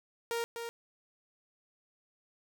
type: tone with echo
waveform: sawtooth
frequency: 466.2 Hz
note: A#4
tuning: in tune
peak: -28 dBFS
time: 0.31-0.44 s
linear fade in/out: 0 ms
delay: 250 ms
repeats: 1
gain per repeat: -6 dB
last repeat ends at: 0.69 s
effects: none